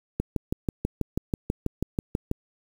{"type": "click train", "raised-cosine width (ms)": 3, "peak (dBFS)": -12, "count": 14, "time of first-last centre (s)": [0.2, 2.314], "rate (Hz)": 6.15, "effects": ["7-bit"]}